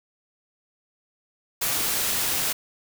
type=noise; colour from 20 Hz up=white; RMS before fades=-25 dBFS; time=1.61-2.53 s; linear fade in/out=10 ms; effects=none